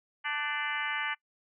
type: harmonic tone with a mistuned harmonic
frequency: 293.7 Hz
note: D4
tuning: in tune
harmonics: 3 / 4 / 5 / 6 / 7 / 8 / 9 / 10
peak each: -39 / -39 / -38 / -36 / -36 / -40 / -48 / -41 dBFS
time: 0.24-1.15 s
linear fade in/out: 20 ms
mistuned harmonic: 5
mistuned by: +46 cents
effects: noise-tail reverb RT60 0.1 s tail -23 dB re dry